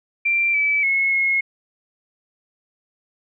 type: tone with pitch steps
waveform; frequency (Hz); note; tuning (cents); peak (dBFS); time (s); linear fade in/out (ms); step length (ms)
sine; 2361 / 2303 / 2180 / 2166; D7 / D7 / C#7 / C#7; +9 / -34 / -29 / -41; -16; 0.25-1.41; 10; 290
effects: none